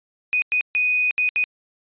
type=tone bursts at uneven times; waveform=sine; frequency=2489 Hz; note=D#7; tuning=in tune; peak=-17 dBFS; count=5; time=0.33-0.42 / 0.52-0.61 / 0.75-1.11 / 1.18-1.29 / 1.36-1.44 s; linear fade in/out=0 ms; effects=resampled to 8000 Hz